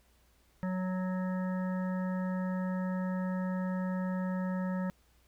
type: harmonic tone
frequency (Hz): 185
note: F#3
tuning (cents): 0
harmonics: 1 / 3 / 5 / 7 / 9 / 10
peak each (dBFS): -31 / -41 / -45 / -48 / -50 / -51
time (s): 0.63-4.9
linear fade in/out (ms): 0
effects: added 60 Hz sine -66 dBFS peak until 5.27 s + pink hiss -69 dBFS RMS until 5.27 s